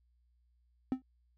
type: tone with exponential decay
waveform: triangle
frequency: 259.3 Hz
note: C4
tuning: 15 cents flat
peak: -23 dBFS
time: 0.92-1.02 s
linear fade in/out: 1 ms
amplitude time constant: 21 ms
effects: added 60 Hz sine -68 dBFS peak until 1.37 s